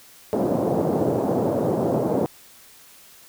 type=band-pass noise; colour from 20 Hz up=white; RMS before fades=-22 dBFS; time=0.33-2.26 s; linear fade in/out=0 ms; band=120 to 630 Hz; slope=24 dB/octave; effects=white hiss -49 dBFS RMS until 3.28 s